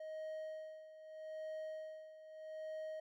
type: tone with tremolo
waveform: triangle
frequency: 627 Hz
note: D#5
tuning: 13 cents sharp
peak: -40 dBFS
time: 0-3 s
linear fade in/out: 5 ms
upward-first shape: sine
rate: 0.8 Hz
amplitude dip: 75%
effects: none